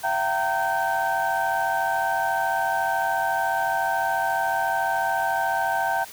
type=tone cluster; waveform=sine; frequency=675 / 769 / 921 / 1548 Hz; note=E5 / G5 / A#5 / G6; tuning=+41 / -33 / -21 / -22 cents; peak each=-27 / -24 / -26 / -26 dBFS; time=0.03-6.05 s; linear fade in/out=20 ms; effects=tanh soft clip ceiling -15 dBFS + white hiss -42 dBFS RMS until 6.12 s